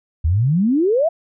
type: exponential sweep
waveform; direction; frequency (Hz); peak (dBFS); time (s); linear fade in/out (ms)
sine; up; 73.42 to 693; -13; 0.24-1.09; 10
effects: none